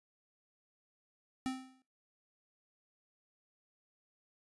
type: tone with exponential decay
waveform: square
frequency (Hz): 260.4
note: C4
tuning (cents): -8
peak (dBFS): -32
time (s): 1.46-1.82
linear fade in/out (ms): 0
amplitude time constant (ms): 78
effects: noise-tail reverb RT60 0.3 s tail -19 dB re dry + resampled to 24000 Hz